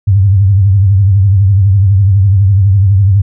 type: tone with vibrato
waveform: sine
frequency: 98 Hz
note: G2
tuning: in tune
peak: -4 dBFS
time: 0.07-3.22 s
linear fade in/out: 10 ms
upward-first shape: triangle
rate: 12 Hz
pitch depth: 130 cents each way
effects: none